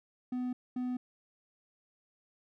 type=tone bursts at uneven times; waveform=triangle; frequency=250.2 Hz; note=B3; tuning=23 cents sharp; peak=-30 dBFS; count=2; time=0.32-0.53 / 0.76-0.97 s; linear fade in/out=5 ms; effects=none